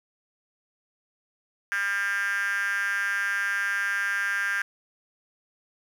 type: tone with high-pass filter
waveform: 5% pulse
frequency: 200 Hz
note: G3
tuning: 35 cents sharp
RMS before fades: -27 dBFS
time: 1.72-4.62 s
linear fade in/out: 0 ms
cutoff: 1600 Hz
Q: 9.5
effects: none